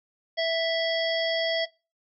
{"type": "harmonic tone", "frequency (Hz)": 659.3, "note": "E5", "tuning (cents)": 0, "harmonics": [1, 3, 5, 7, 8], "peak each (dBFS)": [-25, -31, -31, -35, -37], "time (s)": [0.37, 1.66], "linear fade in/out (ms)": 20, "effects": ["noise-tail reverb RT60 0.3 s tail -22 dB re dry"]}